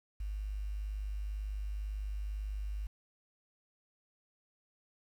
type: tone with quantisation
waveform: sine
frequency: 51 Hz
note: G#1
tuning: 31 cents flat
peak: -35 dBFS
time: 0.2-2.87 s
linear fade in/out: 5 ms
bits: 10
effects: none